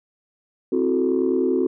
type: chord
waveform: sine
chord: F# half-diminished seventh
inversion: second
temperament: equal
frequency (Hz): 261.6 / 329.6 / 370 / 440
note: C4 / E4 / F#4 / A4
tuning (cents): 0 / 0 / 0 / 0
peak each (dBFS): -22 / -25 / -20 / -25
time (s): 0.72-1.67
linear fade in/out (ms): 5
effects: tanh soft clip ceiling -10 dBFS